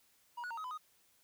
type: tone with pitch steps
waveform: triangle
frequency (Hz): 958 / 1463 / 921 / 1266 / 1006 / 1245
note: A#5 / F#6 / A#5 / D#6 / B5 / D#6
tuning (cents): +47 / -20 / -21 / +30 / +32 / +1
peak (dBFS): -38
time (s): 0.37-0.778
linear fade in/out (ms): 10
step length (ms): 68
effects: white hiss -70 dBFS RMS until 1.23 s